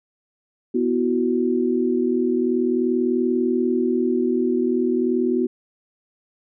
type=chord; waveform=sine; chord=B suspended fourth; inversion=none; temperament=equal; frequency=246.9 / 329.6 / 370 Hz; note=B3 / E4 / F#4; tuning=0 / 0 / 0 cents; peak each=-21 / -25 / -21 dBFS; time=0.74-5.47 s; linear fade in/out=10 ms; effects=none